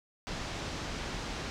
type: low-pass noise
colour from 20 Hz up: pink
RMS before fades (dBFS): -38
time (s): 0.27-1.5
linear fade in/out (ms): 0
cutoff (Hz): 6400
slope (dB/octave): 24
effects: none